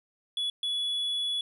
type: tone bursts at uneven times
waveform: triangle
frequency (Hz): 3400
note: G#7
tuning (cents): +40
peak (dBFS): -26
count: 2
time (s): 0.37-0.5 / 0.63-1.41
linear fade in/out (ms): 2
effects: resampled to 32000 Hz